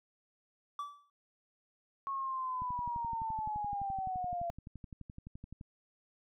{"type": "tone with exponential decay", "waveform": "triangle", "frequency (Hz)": 1156, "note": "D6", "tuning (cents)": -28, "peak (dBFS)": -32, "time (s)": [0.79, 1.1], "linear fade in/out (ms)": 2, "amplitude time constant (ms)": 67}
{"type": "linear sweep", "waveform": "sine", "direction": "down", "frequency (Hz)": [1100, 680], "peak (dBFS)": -34, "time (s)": [2.07, 4.5], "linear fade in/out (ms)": 0}
{"type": "click train", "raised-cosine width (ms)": 5, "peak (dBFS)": -34, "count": 36, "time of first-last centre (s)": [2.62, 5.611], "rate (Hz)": 11.7}
{"effects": []}